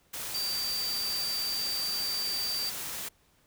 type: tone in noise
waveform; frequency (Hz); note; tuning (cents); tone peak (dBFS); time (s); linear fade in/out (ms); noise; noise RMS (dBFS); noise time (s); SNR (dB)
sine; 4655; D8; -16; -30; 0.34-2.7; 10; white; -37; 0.13-3.09; +4
effects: pink hiss -66 dBFS RMS until 3.46 s